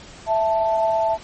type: tone pair together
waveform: sine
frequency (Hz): 659.3 / 880.1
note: E5 / A5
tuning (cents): 0 / 0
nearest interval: perfect fourth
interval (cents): 500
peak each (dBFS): -19 / -20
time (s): 0.26-1.18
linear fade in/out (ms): 50
effects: pink hiss -42 dBFS RMS until 1.23 s + MP3 32 kbps